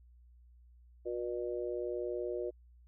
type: harmonic tone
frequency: 120.6 Hz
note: B2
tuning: 41 cents flat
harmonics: 3 / 4 / 5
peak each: -37 / -39 / -41 dBFS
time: 1.05-2.51 s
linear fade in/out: 20 ms
effects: added 60 Hz sine -57 dBFS peak until 2.87 s

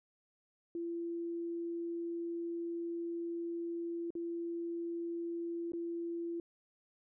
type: tone with dropouts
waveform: sine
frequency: 339.1 Hz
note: E4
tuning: 49 cents sharp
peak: -36 dBFS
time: 0.75-6.4 s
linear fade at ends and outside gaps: 2 ms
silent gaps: 4.105-4.152 / 5.72-5.734 s
effects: none

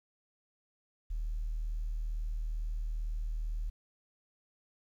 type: tone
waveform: sine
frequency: 38.89 Hz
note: D#1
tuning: in tune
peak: -31 dBFS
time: 1.1-3.7 s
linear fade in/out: 10 ms
effects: tanh soft clip ceiling -29 dBFS + 11-bit

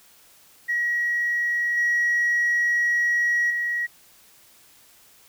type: tone with level steps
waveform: sine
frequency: 1909 Hz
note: A#6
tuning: 41 cents sharp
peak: -20 / -17 / -22 dBFS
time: 0.68-3.87 s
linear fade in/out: 20 ms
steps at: 1.77 / 3.5 s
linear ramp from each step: 5 ms
effects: tanh soft clip ceiling -16 dBFS + white hiss -54 dBFS RMS until 5.28 s

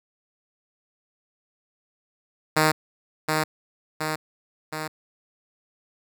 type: tone with echo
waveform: 5% pulse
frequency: 155.56 Hz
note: D#3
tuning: in tune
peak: -6 dBFS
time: 2.56-2.72 s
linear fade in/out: 10 ms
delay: 720 ms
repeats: 3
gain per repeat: -4 dB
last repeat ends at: 4.88 s
effects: none

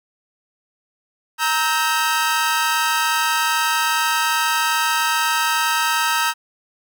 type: chord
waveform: sawtooth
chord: E diminished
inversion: second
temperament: equal with one note detuned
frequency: 932.3 / 1295.1 / 1568 Hz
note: Bb5 / E6 / G6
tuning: 0 / -31 / 0 cents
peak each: -17 / -18 / -19 dBFS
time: 1.38-6.34 s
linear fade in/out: 50 ms
effects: none

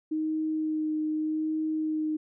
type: tone with vibrato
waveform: sine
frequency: 311.1 Hz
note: D#4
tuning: in tune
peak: -26 dBFS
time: 0.11-2.17 s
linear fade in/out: 10 ms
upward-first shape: sine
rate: 0.83 Hz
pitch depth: 13 cents each way
effects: none

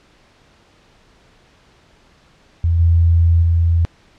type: tone with level steps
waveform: sine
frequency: 84 Hz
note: E2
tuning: 33 cents sharp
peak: -12 / -9 / -11 dBFS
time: 2.64-3.85 s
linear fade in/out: 0 ms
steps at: 2.79 / 3.42 s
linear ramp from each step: 10 ms
effects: pink hiss -52 dBFS RMS until 4.18 s + low-pass 5000 Hz 12 dB/octave

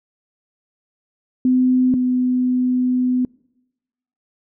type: tone pair in turn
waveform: sine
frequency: 254.5 / 251.7 Hz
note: C4 / B3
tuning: -48 / +33 cents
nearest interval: unison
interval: 19 cents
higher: first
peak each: -12 / -15 dBFS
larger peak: first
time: 1.45-1.94 / 1.94-3.25 s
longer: second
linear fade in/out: 2 ms
effects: noise-tail reverb RT60 1.0 s tail -26 dB re dry

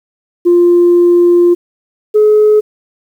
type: tone pair in turn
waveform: sine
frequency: 349.2 / 425 Hz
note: F4 / G#4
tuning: 0 / +40 cents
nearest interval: minor third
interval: 340 cents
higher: second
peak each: -3 dBFS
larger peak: neither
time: 0.45-1.55 / 2.14-2.61 s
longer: first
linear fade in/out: 20 ms
effects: tanh soft clip ceiling -1 dBFS + 7-bit

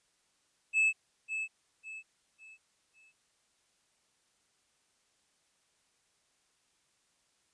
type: tone with echo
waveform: triangle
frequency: 2609 Hz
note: E7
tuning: 18 cents flat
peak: -22 dBFS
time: 0.73-0.93 s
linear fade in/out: 50 ms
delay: 550 ms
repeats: 4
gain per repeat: -9 dB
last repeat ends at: 3.13 s
effects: white hiss -73 dBFS RMS until 7.53 s + resampled to 22050 Hz

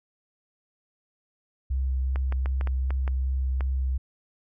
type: tone with vibrato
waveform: sine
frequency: 65.41 Hz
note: C2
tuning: in tune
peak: -23 dBFS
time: 1.7-3.98 s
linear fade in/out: 10 ms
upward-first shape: sine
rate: 2.6 Hz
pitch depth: 12 cents each way
type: clicks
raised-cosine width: 0.5 ms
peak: -20 dBFS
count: 8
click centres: 2.159 / 2.324 / 2.459 / 2.611 / 2.673 / 2.906 / 3.078 / 3.608 s
effects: none

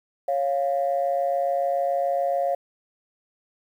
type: tone pair together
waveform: sine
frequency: 553 / 700 Hz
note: C#5 / F5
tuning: -4 / +4 cents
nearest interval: major third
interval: 408 cents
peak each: -23 dBFS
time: 0.28-2.55 s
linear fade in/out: 5 ms
effects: tanh soft clip ceiling -14 dBFS + 9-bit

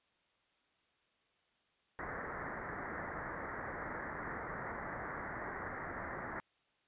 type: low-pass noise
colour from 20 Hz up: white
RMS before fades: -43 dBFS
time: 1.99-6.4 s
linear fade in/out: 0 ms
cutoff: 2000 Hz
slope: 96 dB/octave
effects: white hiss -75 dBFS RMS until 6.87 s + resampled to 8000 Hz

